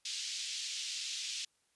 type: band-pass noise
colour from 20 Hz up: pink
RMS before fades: -40 dBFS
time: 0.05-1.45 s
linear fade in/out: 5 ms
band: 3000 to 6900 Hz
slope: 24 dB/octave
effects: white hiss -75 dBFS RMS until 1.75 s + resampled to 24000 Hz